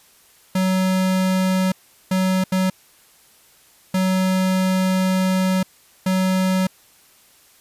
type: tone bursts at uneven times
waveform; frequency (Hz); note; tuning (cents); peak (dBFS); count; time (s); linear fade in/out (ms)
square; 187.1; F#3; +20; -17; 5; 0.55-1.72 / 2.11-2.44 / 2.52-2.7 / 3.94-5.63 / 6.06-6.67; 5
effects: white hiss -53 dBFS RMS until 7.6 s + resampled to 32000 Hz